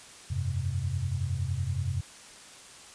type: chord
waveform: sine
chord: F suspended second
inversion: none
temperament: equal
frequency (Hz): 87.31 / 98 / 130.81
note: F2 / G2 / C3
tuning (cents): 0 / 0 / 0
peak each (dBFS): -32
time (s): 0.3-2.01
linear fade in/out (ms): 10
effects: white hiss -49 dBFS RMS until 2.94 s + resampled to 22050 Hz